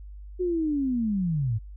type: linear sweep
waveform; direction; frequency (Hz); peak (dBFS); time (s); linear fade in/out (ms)
sine; down; 370 to 101.6; -23; 0.39-1.59; 20
effects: added 50 Hz sine -39 dBFS peak until 1.76 s